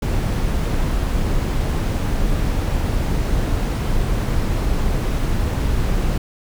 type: noise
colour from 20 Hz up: brown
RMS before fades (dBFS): -19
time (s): 0.02-6.18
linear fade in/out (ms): 5
effects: none